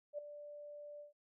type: tone with ADSR envelope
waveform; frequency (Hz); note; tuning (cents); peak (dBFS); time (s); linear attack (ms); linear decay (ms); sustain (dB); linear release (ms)
sine; 587.3; D5; 0; -37; 0.13-1.13; 53; 7; -11; 130
effects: none